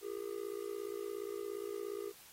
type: tone with amplitude modulation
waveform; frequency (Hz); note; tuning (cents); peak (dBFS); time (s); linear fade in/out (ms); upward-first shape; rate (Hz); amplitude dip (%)
triangle; 405.1; G#4; -43; -33; 0.01-2.13; 50; sine; 57.2; 95
effects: white hiss -58 dBFS RMS until 2.32 s + AAC 48 kbps